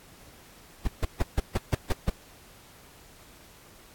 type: noise bursts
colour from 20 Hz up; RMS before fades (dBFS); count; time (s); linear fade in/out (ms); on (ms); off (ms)
brown; -22; 8; 0.85-2.1; 5; 25; 150
effects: pink hiss -53 dBFS RMS until 3.94 s + AAC 64 kbps